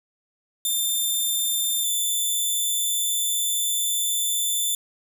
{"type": "tone pair in turn", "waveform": "10% pulse", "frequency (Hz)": [3584, 3529], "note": ["A7", "A7"], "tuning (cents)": [31, 4], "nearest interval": "unison", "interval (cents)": 27, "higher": "first", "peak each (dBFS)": -14, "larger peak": "neither", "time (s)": [[0.65, 1.84], [1.84, 4.75]], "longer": "second", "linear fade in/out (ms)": 2, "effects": []}